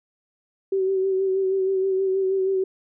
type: tone with vibrato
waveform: sine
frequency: 382.2 Hz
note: G4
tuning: 44 cents flat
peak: -19 dBFS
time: 0.72-2.64 s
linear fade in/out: 5 ms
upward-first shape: sine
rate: 6.3 Hz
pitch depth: 30 cents each way
effects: none